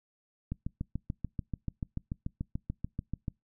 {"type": "click train", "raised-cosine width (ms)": 5, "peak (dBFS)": -21, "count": 20, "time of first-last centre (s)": [0.52, 3.282], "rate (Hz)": 6.88, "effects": ["noise-tail reverb RT60 0.2 s tail -26 dB re dry"]}